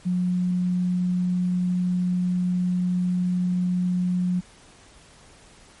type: tone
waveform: sine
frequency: 180 Hz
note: F#3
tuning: 47 cents flat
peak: -20 dBFS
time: 0.05-4.41 s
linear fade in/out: 20 ms
effects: pink hiss -51 dBFS RMS until 5.8 s + MP3 48 kbps

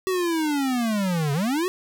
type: linear two-way sweep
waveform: square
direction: down then up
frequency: 380.9 to 136.7 to 380.9 Hz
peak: -22 dBFS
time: 0.07-1.68 s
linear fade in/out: 0 ms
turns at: 1.33 s
effects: none

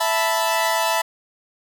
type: chord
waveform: sawtooth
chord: E suspended fourth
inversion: none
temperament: equal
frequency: 659.3 / 880 / 987.8 Hz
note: E5 / A5 / B5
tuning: 0 / 0 / 0 cents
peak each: -19 dBFS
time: 0-1.02 s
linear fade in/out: 10 ms
effects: none

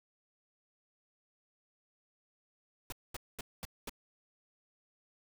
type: noise bursts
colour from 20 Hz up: pink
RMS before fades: -41 dBFS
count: 5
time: 2.9-3.895 s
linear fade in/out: 2 ms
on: 23 ms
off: 220 ms
effects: none

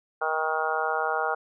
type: harmonic tone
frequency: 157.8 Hz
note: D#3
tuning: 25 cents sharp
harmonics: 3 / 4 / 5 / 6 / 7 / 8 / 9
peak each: -32 / -33 / -29 / -35 / -34 / -33 / -30 dBFS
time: 0.21-1.35 s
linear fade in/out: 10 ms
effects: none

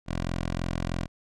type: tone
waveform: 10% pulse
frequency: 43.17 Hz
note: F1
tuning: 19 cents flat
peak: -20 dBFS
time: 0.06-1.08 s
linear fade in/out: 50 ms
effects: low-pass 7000 Hz 12 dB/octave

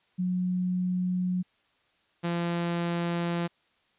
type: tone pair in turn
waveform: sine / sawtooth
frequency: 181.7 / 171.5 Hz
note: F#3 / F3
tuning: -31 / -31 cents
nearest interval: minor second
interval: 100 cents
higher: first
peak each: -25 / -23 dBFS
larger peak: second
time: 0.18-1.43 / 2.23-3.48 s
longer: neither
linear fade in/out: 20 ms
effects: white hiss -68 dBFS RMS until 3.98 s + resampled to 8000 Hz

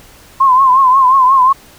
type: tone with vibrato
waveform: sine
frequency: 1047 Hz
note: C6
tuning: 1 cent sharp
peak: -5 dBFS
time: 0.4-1.53 s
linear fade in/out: 10 ms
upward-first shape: triangle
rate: 5.6 Hz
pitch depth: 97 cents each way
effects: pink hiss -41 dBFS RMS until 1.78 s

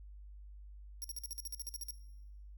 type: tone bursts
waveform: 10% pulse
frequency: 5600 Hz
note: F8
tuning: 4 cents sharp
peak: -34 dBFS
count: 13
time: 1.02-1.907 s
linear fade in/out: 0 ms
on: 23 ms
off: 49 ms
effects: noise-tail reverb RT60 1.0 s tail -18 dB re dry + added 50 Hz sine -49 dBFS peak until 2.57 s

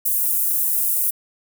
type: high-pass noise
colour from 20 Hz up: pink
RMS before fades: -20 dBFS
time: 0.05-1.11 s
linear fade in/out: 10 ms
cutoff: 11000 Hz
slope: 24 dB/octave
effects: none

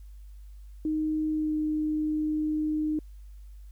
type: tone with pitch glide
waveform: sine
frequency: 310 to 306.8 Hz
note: D#4 to D#4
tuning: -6 to -24 cents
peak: -25 dBFS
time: 0.85-2.99 s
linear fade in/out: 2 ms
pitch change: -18 cents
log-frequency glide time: 1.3-1.54 s
effects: added 50 Hz sine -43 dBFS peak until 3.71 s + white hiss -69 dBFS RMS until 3.71 s

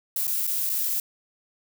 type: noise with dropouts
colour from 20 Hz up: violet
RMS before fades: -26 dBFS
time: 0.16-1 s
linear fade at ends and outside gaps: 2 ms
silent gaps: 0.27-0.277 / 0.469-0.474 / 0.694-0.698 s
effects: none

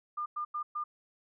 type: tone bursts at uneven times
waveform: sine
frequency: 1205 Hz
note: D6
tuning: 44 cents sharp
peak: -32 dBFS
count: 4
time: 0.17-0.26 / 0.36-0.45 / 0.54-0.63 / 0.75-0.84 s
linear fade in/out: 10 ms
effects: none

